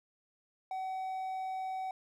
triangle tone, 756 Hz, F#5, 37 cents sharp, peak -33 dBFS, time 0.71-1.91 s, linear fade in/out 2 ms, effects none

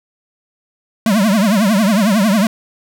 square tone with vibrato, 207.5 Hz, G#3, 1 cent flat, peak -11 dBFS, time 1.06-2.47 s, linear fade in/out 2 ms, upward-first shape triangle, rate 11 Hz, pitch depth 220 cents each way, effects none

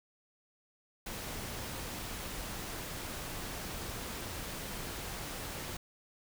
pink noise, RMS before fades -41 dBFS, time 1.06-5.77 s, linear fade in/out 5 ms, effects none

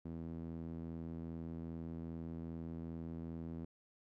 sawtooth tone with band-pass filter, 82.5 Hz, E2, 2 cents sharp, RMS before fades -45 dBFS, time 0.05-3.65 s, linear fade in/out 5 ms, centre 230 Hz, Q 1.6, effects none

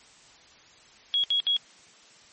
sine tone bursts, 3322 Hz, G#7, in tune, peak -21 dBFS, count 3, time 1.14-1.566 s, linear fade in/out 0 ms, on 98 ms, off 66 ms, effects white hiss -54 dBFS RMS until 2.32 s + MP3 32 kbps

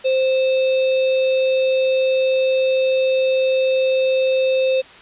sine tone with sample-and-hold, 523.3 Hz, C5, in tune, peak -14 dBFS, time 0.04-4.82 s, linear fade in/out 20 ms, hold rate 3150 Hz, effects white hiss -42 dBFS RMS until 5.01 s + resampled to 8000 Hz

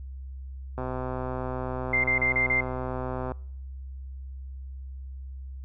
click train, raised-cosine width 1 ms, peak -19 dBFS, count 326, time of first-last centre 0.78-3.319 s, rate 128 Hz
sine tone bursts, 2093 Hz, C7, in tune, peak -21 dBFS, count 5, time 1.93-2.608 s, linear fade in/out 5 ms, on 110 ms, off 32 ms
effects noise-tail reverb RT60 0.7 s tail -25 dB re dry + added 66 Hz sine -36 dBFS peak until 5.64 s

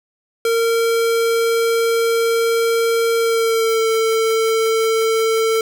square tone with pitch glide, 459.5 to 447.2 Hz, A#4 to A4, -25 to +28 cents, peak -15 dBFS, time 0.45-5.61 s, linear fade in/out 2 ms, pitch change -47 cents, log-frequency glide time 3.18-3.87 s, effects none

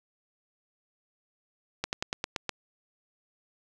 slowing click train, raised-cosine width 0.2 ms, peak -12 dBFS, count 7, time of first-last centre 1.84-2.493 s, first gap 89 ms, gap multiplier 1.08, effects none

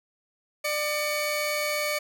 sawtooth tone pair together, 597 / 2254 Hz, D5 / C#7, +28 / +28 cents, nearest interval octave + major seventh, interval 2300 cents, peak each -24 / -26 dBFS, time 0.64-1.99 s, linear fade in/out 10 ms, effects none

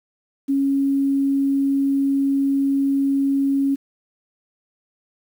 sine tone, 275.5 Hz, C#4, 11 cents flat, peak -16 dBFS, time 0.48-3.76 s, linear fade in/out 20 ms, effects 8-bit

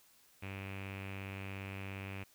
sawtooth tone with low-pass filter, 97.2 Hz, G2, 14 cents flat, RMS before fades -44 dBFS, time 0.42-2.24 s, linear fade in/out 10 ms, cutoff 2500 Hz, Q 6.4, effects white hiss -66 dBFS RMS until 2.34 s

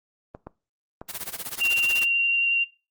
clicks, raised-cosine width 1 ms, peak -22 dBFS, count 3, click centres 0.349 / 0.47 / 1.015 s
white noise with tremolo, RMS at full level -30 dBFS, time 1.08-2.05 s, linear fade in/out 20 ms, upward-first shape sine, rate 16 Hz, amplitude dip 90%
sine tone with vibrato, 2764 Hz, F7, 19 cents flat, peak -19 dBFS, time 1.6-2.65 s, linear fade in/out 20 ms, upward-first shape sine, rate 11 Hz, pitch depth 10 cents each way
effects noise-tail reverb RT60 0.3 s tail -21 dB re dry + Opus 24 kbps

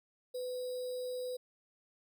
sine tone with sample-and-hold, 502 Hz, B4, 28 cents sharp, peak -36 dBFS, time 0.34-1.37 s, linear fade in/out 10 ms, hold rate 4410 Hz, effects none

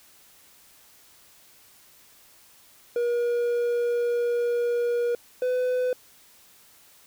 triangle tone pair in turn, 478 / 502.6 Hz, A#4 / B4, +43 / +30 cents, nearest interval minor second, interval 87 cents, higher second, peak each -20 / -20 dBFS, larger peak neither, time 2.96-5.15 / 5.42-5.93 s, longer first, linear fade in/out 2 ms, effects white hiss -55 dBFS RMS until 7.06 s

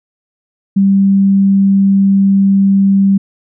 sine tone, 196 Hz, G3, in tune, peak -6 dBFS, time 0.76-3.18 s, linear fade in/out 10 ms, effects none

